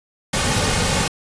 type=noise with comb filter; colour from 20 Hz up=pink; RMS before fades=-19 dBFS; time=0.33-1.08 s; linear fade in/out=5 ms; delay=3 ms; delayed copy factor=-0.6; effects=resampled to 22050 Hz